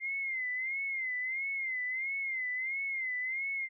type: tone with vibrato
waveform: sine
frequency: 2093 Hz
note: C7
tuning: in tune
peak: -32 dBFS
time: 0-3.69 s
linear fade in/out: 50 ms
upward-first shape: sine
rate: 1.5 Hz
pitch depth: 89 cents each way
effects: none